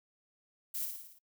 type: noise with echo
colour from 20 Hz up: violet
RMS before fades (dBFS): -37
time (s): 0.74-0.86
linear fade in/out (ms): 10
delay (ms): 55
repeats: 6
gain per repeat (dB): -4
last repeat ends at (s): 1.19
effects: noise-tail reverb RT60 0.1 s tail -25 dB re dry